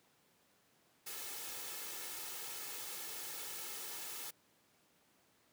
white noise with comb filter, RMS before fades -45 dBFS, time 1.06-4.31 s, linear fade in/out 10 ms, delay 2.3 ms, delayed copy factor +0.55, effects pink hiss -71 dBFS RMS until 5.52 s + high-pass 150 Hz 12 dB/octave

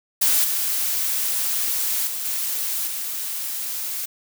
blue noise with level steps, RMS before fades -18 / -23 / -28 / -25 / -28 dBFS, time 0.21-4.06 s, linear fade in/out 10 ms, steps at 0.44 / 2.07 / 2.25 / 2.87 s, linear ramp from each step 2 ms, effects none

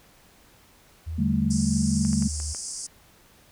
sine tone with pitch glide, 81 to 75.58 Hz, E2 to D#2, -30 to -50 cents, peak -29 dBFS, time 1.06-2.54 s, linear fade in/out 20 ms, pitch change -120 cents, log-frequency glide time 2.05-2.36 s
sine chord, D suspended fourth, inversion none, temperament equal, 146.83 / 196 / 220 Hz, D3 / G3 / A3, 0 / 0 / 0 cents, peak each -28 / -25 / -24 dBFS, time 1.18-2.28 s, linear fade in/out 10 ms
white band-pass noise, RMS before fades -35 dBFS, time 1.5-2.87 s, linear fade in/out 10 ms, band 4800 to 9600 Hz, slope 96 dB/octave
clicks, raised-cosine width 0.5 ms, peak -27 dBFS, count 5, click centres 2.05 / 2.131 / 2.224 / 2.401 / 2.548 s
effects pink hiss -56 dBFS RMS until 3.51 s

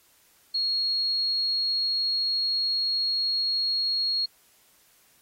sine tone, 4300 Hz, C8, 47 cents sharp, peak -23 dBFS, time 0.54-4.26 s, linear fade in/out 10 ms, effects white hiss -61 dBFS RMS until 5.21 s + AAC 48 kbps

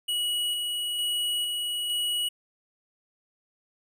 square tone with tremolo, 2919 Hz, F#7, 24 cents flat, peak -26 dBFS, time 0.08-2.29 s, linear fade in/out 10 ms, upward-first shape square, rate 1.1 Hz, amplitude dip 25%, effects none

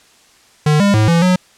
square tone with pitch steps, 151 / 201.3 / 108.1 / 168.5 / 182.6 Hz, D3 / G3 / A2 / E3 / F#3, +48 / +46 / -30 / +38 / -23 cents, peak -10 dBFS, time 0.66-1.36 s, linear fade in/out 5 ms, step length 140 ms, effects white hiss -49 dBFS RMS until 1.57 s + low-pass 8000 Hz 12 dB/octave

